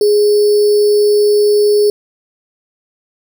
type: tone with sample-and-hold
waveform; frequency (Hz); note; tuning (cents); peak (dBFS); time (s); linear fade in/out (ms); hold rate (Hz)
sine; 415.3; G#4; 0; -7; 0.01-1.9; 2; 4900
effects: none